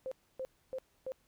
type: tone bursts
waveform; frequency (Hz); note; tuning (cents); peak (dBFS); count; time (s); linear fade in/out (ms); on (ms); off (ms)
sine; 522; C5; -4; -36; 4; 0.06-1.12; 0; 55; 280
effects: pink hiss -72 dBFS RMS until 1.27 s